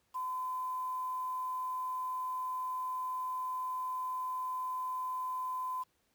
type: tone with quantisation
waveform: sine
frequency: 1018 Hz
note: C6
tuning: 48 cents flat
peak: -34 dBFS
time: 0.14-5.84 s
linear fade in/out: 20 ms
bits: 9
effects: pink hiss -75 dBFS RMS until 6.14 s + high-pass 60 Hz 12 dB/octave